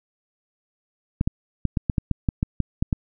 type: clicks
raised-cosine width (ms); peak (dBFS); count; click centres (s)
5; -8; 12; 1.211 / 1.275 / 1.653 / 1.772 / 1.898 / 1.982 / 2.113 / 2.288 / 2.429 / 2.603 / 2.825 / 2.928
effects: none